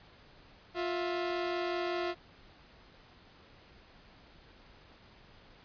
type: tone pair together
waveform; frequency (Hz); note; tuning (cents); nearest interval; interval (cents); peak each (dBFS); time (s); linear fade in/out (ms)
sawtooth; 352.3 / 659.3; F4 / E5; +15 / 0; major seventh; 1085; -29 / -34; 0.74-2.15; 50
effects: pink hiss -58 dBFS RMS until 5.64 s + resampled to 11025 Hz